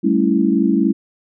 sine chord, A dominant seventh, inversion third, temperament equal, 196 / 220 / 277.2 / 329.6 Hz, G3 / A3 / C#4 / E4, 0 / 0 / 0 / 0 cents, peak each -18 dBFS, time 0.03-0.93 s, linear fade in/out 20 ms, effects none

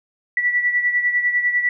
sine beating tone pair, 1955 / 1965 Hz, B6 / B6, -18 / -9 cents, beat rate 10 Hz, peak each -17 / -24 dBFS, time 0.37-1.69 s, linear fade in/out 2 ms, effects none

